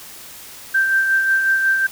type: tone with tremolo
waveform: sine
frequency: 1568 Hz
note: G6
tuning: in tune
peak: -12 dBFS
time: 0.74-1.87 s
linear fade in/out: 10 ms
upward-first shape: sine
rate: 5.5 Hz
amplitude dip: 40%
effects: white hiss -38 dBFS RMS until 1.91 s